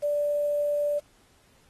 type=tone with quantisation; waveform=sine; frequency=585 Hz; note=D5; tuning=7 cents flat; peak=-23 dBFS; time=0.02-1 s; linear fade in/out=20 ms; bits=8; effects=pink hiss -62 dBFS RMS until 1.69 s + AAC 32 kbps